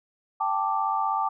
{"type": "chord", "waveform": "sine", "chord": "G suspended second", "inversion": "none", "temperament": "equal", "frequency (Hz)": [784, 880, 1174.7], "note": ["G5", "A5", "D6"], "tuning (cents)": [0, 0, 0], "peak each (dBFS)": [-28, -27, -27], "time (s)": [0.4, 1.29], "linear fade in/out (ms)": 10, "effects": []}